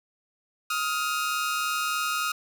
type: tone pair together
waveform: sawtooth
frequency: 1258 / 1401.4 Hz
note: D#6 / F6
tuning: +19 / +6 cents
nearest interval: major second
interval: 187 cents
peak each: -24 / -26 dBFS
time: 0.7-2.32 s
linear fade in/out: 5 ms
effects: none